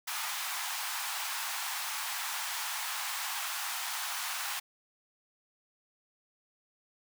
pink high-pass noise, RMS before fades -36 dBFS, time 0.07-4.6 s, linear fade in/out 10 ms, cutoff 790 Hz, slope 48 dB/octave, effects none

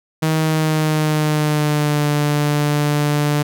sawtooth tone with pitch glide, 158 to 147.42 Hz, D#3 to D3, +27 to +7 cents, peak -11 dBFS, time 0.22-3.43 s, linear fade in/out 10 ms, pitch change -120 cents, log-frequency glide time 0.41-2.06 s, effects none

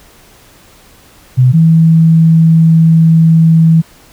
sine tone pair in turn, 127.4 / 162.72 Hz, C3 / E3, -46 / -22 cents, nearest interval major third, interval 424 cents, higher second, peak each -3 dBFS, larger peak neither, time 1.37-1.53 / 1.53-3.82 s, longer second, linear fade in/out 20 ms, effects pink hiss -42 dBFS RMS until 4.12 s

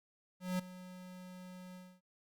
square tone with ADSR envelope, 182.8 Hz, F#3, 21 cents flat, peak -32 dBFS, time 0.4-2.01 s, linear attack 190 ms, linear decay 9 ms, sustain -17 dB, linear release 260 ms, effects Opus 48 kbps

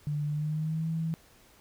sine tone with pitch glide, 147.9 to 162.22 Hz, D3 to E3, +13 to -27 cents, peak -28 dBFS, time 0.07-1.14 s, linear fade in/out 0 ms, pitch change +160 cents, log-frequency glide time 0.27-0.88 s, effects pink hiss -59 dBFS RMS until 1.6 s

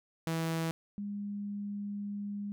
sawtooth / sine tone pair in turn, 163.4 / 203.6 Hz, E3 / G#3, -15 / -34 cents, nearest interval major third, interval 381 cents, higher second, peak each -27 / -35 dBFS, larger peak first, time 0.27-0.71 / 0.98-2.52 s, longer second, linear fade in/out 0 ms, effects none

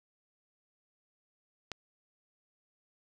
click, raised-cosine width 0.2 ms, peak -20 dBFS, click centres 1.717 s, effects none

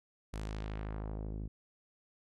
sawtooth tone with low-pass filter sweep, 52.9 Hz, G#1, 33 cents sharp, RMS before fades -40 dBFS, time 0.33-1.48 s, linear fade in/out 10 ms, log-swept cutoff 11000 to 250 Hz, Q 0.97, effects none

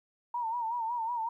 sine tone with vibrato, 930 Hz, A#5, 4 cents flat, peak -30 dBFS, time 0.34-1.29 s, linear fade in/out 5 ms, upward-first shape sine, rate 5.4 Hz, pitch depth 86 cents each way, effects 12-bit

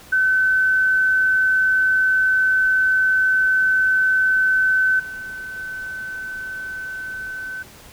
sine tone with level steps, 1523 Hz, F#6, 50 cents sharp, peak -14 / -29 / -27 dBFS, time 0.12-7.63 s, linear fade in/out 10 ms, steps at 4.99 / 5.57 s, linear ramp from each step 10 ms, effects pink hiss -44 dBFS RMS until 7.92 s

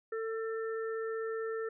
harmonic tone, 447.4 Hz, A4, 29 cents sharp, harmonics 1 / 3 / 4, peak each -34 / -44 / -46 dBFS, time 0.12-1.69 s, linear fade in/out 5 ms, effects none

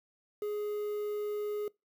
triangle tone with quantisation, 417.5 Hz, G#4, 9 cents sharp, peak -30 dBFS, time 0.42-1.68 s, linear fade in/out 2 ms, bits 9, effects noise-tail reverb RT60 0.2 s tail -23 dB re dry

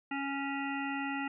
harmonic tone, 277.2 Hz, C#4, in tune, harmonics 1 / 3 / 5 / 7 / 9 / 10, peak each -36 / -39 / -42 / -41 / -45 / -45 dBFS, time 0.11-1.28 s, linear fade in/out 5 ms, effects none

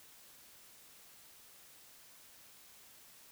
silence, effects white hiss -59 dBFS RMS until 3.31 s

